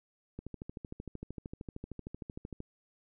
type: click train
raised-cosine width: 3 ms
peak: -28 dBFS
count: 30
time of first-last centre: 0.39-2.604 s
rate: 13.1 Hz
effects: none